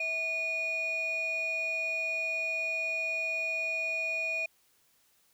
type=tone pair together; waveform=sine; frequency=650 / 2454 Hz; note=E5 / D#7; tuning=-24 / -25 cents; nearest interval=octave + major seventh; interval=2299 cents; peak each=-36 / -28 dBFS; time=0-4.46 s; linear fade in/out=5 ms; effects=tanh soft clip ceiling -27 dBFS + white hiss -68 dBFS RMS until 5.33 s